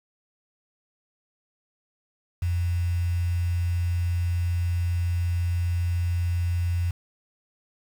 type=tone with quantisation; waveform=sine; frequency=87.31 Hz; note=F2; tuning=in tune; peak=-22 dBFS; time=2.42-6.91 s; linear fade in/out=5 ms; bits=7; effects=none